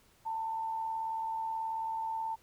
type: tone with amplitude modulation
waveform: sine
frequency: 894 Hz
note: A5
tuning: 27 cents sharp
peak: -31 dBFS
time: 0.25-2.36 s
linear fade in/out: 20 ms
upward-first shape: sine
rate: 78.5 Hz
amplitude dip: 35%
effects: pink hiss -65 dBFS RMS until 2.42 s